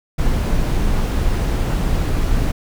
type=noise; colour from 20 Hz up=brown; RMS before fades=-17 dBFS; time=0.18-2.52 s; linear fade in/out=10 ms; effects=none